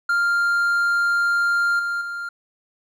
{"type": "tone with level steps", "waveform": "triangle", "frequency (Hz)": 1396.9, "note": "F6", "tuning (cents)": 0, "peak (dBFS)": [-15, -20, -25], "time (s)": [0.09, 2.29], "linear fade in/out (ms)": 5, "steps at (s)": [1.79, 2.01], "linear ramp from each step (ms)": 5, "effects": []}